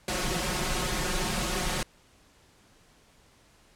pink noise with comb filter, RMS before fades -29 dBFS, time 0.08-1.83 s, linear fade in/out 2 ms, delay 5.5 ms, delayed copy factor +0.95, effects pink hiss -60 dBFS RMS until 3.75 s + low-pass 10000 Hz 12 dB/octave

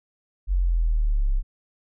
sine exponential sweep, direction down, 47 to 32.35 Hz, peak -18 dBFS, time 0.47-1.43 s, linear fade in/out 50 ms, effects none

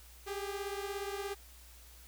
sawtooth beating tone pair, 394.5 / 411.5 Hz, G4 / G#4, +11 / -16 cents, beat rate 17 Hz, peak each -35 / -38 dBFS, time 0.26-1.35 s, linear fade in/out 20 ms, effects added 60 Hz sine -55 dBFS peak until 2.07 s + white hiss -58 dBFS RMS until 2.07 s

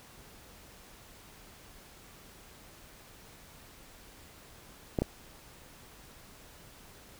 clicks, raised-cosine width 2 ms, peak -14 dBFS, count 2, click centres 4.988 / 5.02 s, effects pink hiss -54 dBFS RMS until 7.19 s

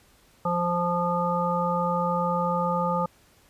harmonic tone, 174.61 Hz, F3, in tune, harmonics 1 / 3 / 5 / 7, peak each -28 / -28 / -28 / -28 dBFS, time 0.45-3.06 s, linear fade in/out 5 ms, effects pink hiss -59 dBFS RMS until 3.49 s + resampled to 32000 Hz

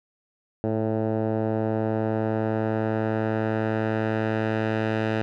10% pulse tone with low-pass filter sweep, 110 Hz, A2, in tune, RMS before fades -25 dBFS, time 0.64-5.22 s, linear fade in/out 0 ms, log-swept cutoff 640 to 2500 Hz, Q 1, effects none

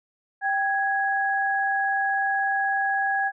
sine tone pair together, 784.9 / 1661.2 Hz, G5 / G#6, +2 / 0 cents, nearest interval octave + minor second, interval 1298 cents, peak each -24 dBFS, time 0.41-3.32 s, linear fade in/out 50 ms, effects none

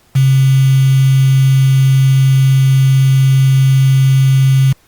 sine tone with quantisation, 133.7 Hz, C3, 38 cents sharp, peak -6 dBFS, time 0.15-4.73 s, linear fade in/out 10 ms, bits 4, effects pink hiss -51 dBFS RMS until 4.87 s + Opus 48 kbps

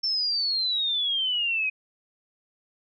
sine exponential sweep, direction down, 5400 to 2498 Hz, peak -23 dBFS, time 0.03-1.7 s, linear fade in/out 10 ms, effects none

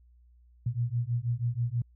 sine beating tone pair, 116.54 / 122.74 Hz, A#2 / B2, 0 / -10 cents, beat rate 6.2 Hz, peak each -30 dBFS, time 0.66-1.82 s, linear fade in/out 5 ms, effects added 60 Hz sine -56 dBFS peak until 1.95 s

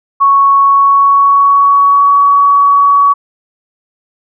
sine tone with pitch glide, 1108.7 to 1129.4 Hz, C#6 to C#6, 0 to +32 cents, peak -4 dBFS, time 0.2-3.14 s, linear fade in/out 20 ms, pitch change +32 cents, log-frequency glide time 0.6-2.2 s, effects none

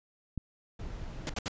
click, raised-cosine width 5 ms, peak -22 dBFS, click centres 0.377 s
brown noise, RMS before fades -40 dBFS, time 0.79-1.34 s, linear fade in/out 5 ms
pink noise bursts, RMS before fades -34 dBFS, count 3, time 1.27-1.481 s, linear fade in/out 0 ms, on 23 ms, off 71 ms
effects resampled to 16000 Hz

